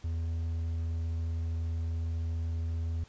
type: tone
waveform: triangle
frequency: 82.4 Hz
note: E2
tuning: in tune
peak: -28 dBFS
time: 0.04-3.04 s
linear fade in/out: 5 ms
effects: pink hiss -59 dBFS RMS until 3.08 s + resampled to 16000 Hz